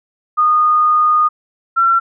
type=tone pair in turn; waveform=sine; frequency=1229 / 1356.4 Hz; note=D#6 / E6; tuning=-22 / +49 cents; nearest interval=major second; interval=171 cents; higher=second; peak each=-9 dBFS; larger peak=neither; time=0.37-1.29 / 1.76-2 s; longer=first; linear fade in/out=20 ms; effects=none